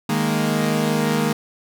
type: chord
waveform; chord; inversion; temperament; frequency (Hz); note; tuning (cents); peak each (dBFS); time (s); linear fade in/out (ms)
sawtooth; D# suspended fourth; none; equal; 155.56 / 207.7 / 233.1; D#3 / G#3 / A#3; 0 / 0 / 0; -19 / -19 / -18; 0.09-1.33; 5
effects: none